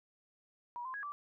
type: tone with pitch steps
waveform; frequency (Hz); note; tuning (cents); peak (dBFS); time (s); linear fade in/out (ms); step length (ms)
sine; 962 / 1038 / 1660 / 1164; B5 / C6 / G#6 / D6; -46 / -14 / -1 / -16; -39; 0.76-1.12; 0; 90
effects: none